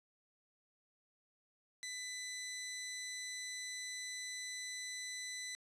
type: tone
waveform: 15% pulse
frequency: 2000 Hz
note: B6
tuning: 21 cents sharp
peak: -36 dBFS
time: 1.83-5.55 s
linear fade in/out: 0 ms
effects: resampled to 22050 Hz